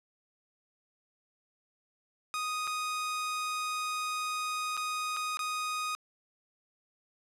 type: tone with dropouts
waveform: sawtooth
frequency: 1244.5 Hz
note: D#6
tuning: in tune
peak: -28 dBFS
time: 2.34-5.95 s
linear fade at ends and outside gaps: 0 ms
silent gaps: 2.671-2.675 / 4.768-4.775 / 5.165-5.169 / 5.371-5.392 s
effects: low-pass 11000 Hz 12 dB/octave + 10-bit